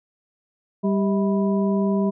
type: harmonic tone with a mistuned harmonic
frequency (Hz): 197.2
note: G3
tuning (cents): +11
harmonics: 1 / 2 / 3 / 5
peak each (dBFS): -19 / -25 / -29 / -33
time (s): 0.83-2.11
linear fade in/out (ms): 20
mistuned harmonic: 3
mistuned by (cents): +140
effects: none